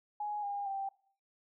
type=tone with pitch steps; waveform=sine; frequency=834 / 808.4 / 783.6 Hz; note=G#5 / G#5 / G5; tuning=+7 / -47 / -1 cents; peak=-34 dBFS; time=0.2-0.89 s; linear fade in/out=5 ms; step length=230 ms; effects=noise-tail reverb RT60 0.5 s tail -20 dB re dry